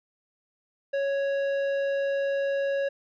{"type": "tone with tanh clipping", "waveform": "sine", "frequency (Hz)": 554.4, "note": "C#5", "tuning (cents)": 0, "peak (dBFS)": -26, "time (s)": [0.93, 2.89], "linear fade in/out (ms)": 10, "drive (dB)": 11, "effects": []}